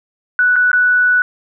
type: tone with dropouts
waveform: sine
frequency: 1480 Hz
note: F#6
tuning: in tune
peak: -9 dBFS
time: 0.39-1.22 s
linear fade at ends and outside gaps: 1 ms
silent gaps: 0.558-0.563 / 0.716-0.731 s
effects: none